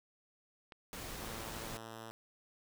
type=click; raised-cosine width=0.3 ms; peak=-34 dBFS; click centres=0.722 s
type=noise; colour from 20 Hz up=pink; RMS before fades=-45 dBFS; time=0.93-1.77 s; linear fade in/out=0 ms
type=tone; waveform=5% pulse; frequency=112.4 Hz; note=A2; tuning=37 cents sharp; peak=-35 dBFS; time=1.22-2.11 s; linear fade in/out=0 ms
effects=none